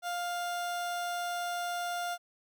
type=tone; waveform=30% pulse; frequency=702 Hz; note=F5; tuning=9 cents sharp; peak=-30 dBFS; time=0.02-2.18 s; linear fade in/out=50 ms; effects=none